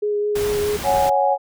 sine tone with vibrato, 415.3 Hz, G#4, in tune, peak -18 dBFS, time 0.02-0.77 s, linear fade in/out 10 ms, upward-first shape sine, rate 4.7 Hz, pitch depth 11 cents each way
pink noise, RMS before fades -29 dBFS, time 0.35-1.1 s, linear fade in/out 10 ms
sine chord, C# suspended fourth, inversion none, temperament just, 554.4 / 739.2 / 831.5 Hz, C#5 / F#5 / G#5, 0 / -2 / +2 cents, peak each -19 / -20 / -18 dBFS, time 0.83-1.38 s, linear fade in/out 50 ms
effects none

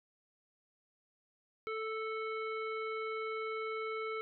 harmonic tone, 440 Hz, A4, in tune, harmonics 1 / 3 / 5 / 7 / 9, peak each -38 / -41 / -44 / -57 / -58 dBFS, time 1.67-4.21 s, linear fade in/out 0 ms, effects none

